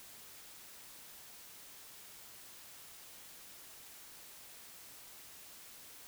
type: silence
effects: white hiss -54 dBFS RMS until 6.07 s